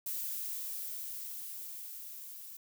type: noise with level ramp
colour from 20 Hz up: violet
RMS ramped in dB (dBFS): -37 to -48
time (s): 0.06-2.57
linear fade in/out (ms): 5
effects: none